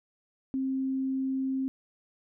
sine tone, 265.3 Hz, C4, 24 cents sharp, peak -27 dBFS, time 0.54-1.68 s, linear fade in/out 0 ms, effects none

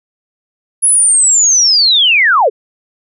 sine linear sweep, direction down, 10548 to 372.8 Hz, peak -6 dBFS, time 0.82-2.5 s, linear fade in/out 20 ms, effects none

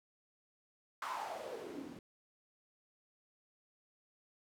white noise with band-pass filter sweep, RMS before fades -44 dBFS, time 1.02-1.99 s, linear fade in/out 2 ms, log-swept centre 1200 to 210 Hz, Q 4.6, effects none

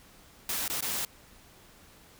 white noise with dropouts, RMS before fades -32 dBFS, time 0.49-1.05 s, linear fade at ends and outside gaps 2 ms, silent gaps 0.68-0.699 / 0.808-0.824 s, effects pink hiss -56 dBFS RMS until 2.19 s

